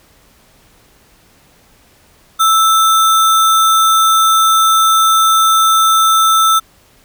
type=tone with sample-and-hold; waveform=sine; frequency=1320 Hz; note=E6; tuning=2 cents sharp; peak=-7 dBFS; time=2.39-6.6 s; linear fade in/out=20 ms; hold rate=4900 Hz; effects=pink hiss -49 dBFS RMS until 7.04 s